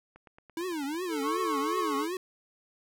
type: click train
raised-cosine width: 0.5 ms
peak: -37 dBFS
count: 8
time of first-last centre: 0.16-0.947 s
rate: 8.9 Hz
type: tone with vibrato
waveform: square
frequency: 319.1 Hz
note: D#4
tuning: 44 cents sharp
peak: -32 dBFS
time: 0.57-2.17 s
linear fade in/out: 2 ms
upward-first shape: triangle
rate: 2.7 Hz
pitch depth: 300 cents each way
type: tone with pitch glide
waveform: square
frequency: 440 to 424.5 Hz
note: A4 to G#4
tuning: 0 to +38 cents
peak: -34 dBFS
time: 1.08-2.09 s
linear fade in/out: 50 ms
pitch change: -62 cents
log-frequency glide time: 1.43-1.95 s
type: tone with tremolo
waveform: sine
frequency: 1100 Hz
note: C#6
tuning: 14 cents flat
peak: -29 dBFS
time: 1.22-2.05 s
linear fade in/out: 50 ms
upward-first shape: triangle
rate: 4 Hz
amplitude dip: 25%
effects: none